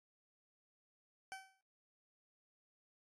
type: tone with exponential decay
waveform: 20% pulse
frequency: 767 Hz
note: G5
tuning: 38 cents flat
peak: -38 dBFS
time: 1.32-1.61 s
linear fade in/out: 0 ms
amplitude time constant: 62 ms
effects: AAC 32 kbps